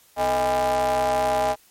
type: ring-modulated tone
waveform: square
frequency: 94.2 Hz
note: F#2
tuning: 32 cents sharp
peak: -17 dBFS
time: 0.16-1.56 s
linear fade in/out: 50 ms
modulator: 721 Hz
effects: white hiss -56 dBFS RMS until 1.7 s + MP3 64 kbps